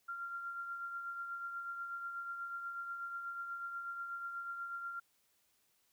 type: tone with tremolo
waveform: sine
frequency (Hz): 1384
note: F6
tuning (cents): -16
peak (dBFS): -38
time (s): 0.08-5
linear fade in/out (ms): 10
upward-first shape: triangle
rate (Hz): 8.2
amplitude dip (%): 45
effects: white hiss -75 dBFS RMS until 5.92 s